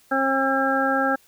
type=harmonic tone; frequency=268.7 Hz; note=C4; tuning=46 cents sharp; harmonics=1 / 2 / 3 / 5 / 6; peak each=-25 / -25 / -25 / -25 / -25 dBFS; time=0.11-1.16 s; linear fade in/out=10 ms; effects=white hiss -57 dBFS RMS until 1.27 s